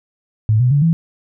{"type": "tone with pitch steps", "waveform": "sine", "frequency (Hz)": [108.6, 124.75, 143.3, 164.61], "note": ["A2", "B2", "D3", "E3"], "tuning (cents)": [-22, 18, -42, -2], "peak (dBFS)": -10, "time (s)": [0.49, 0.93], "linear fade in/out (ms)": 0, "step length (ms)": 110, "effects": []}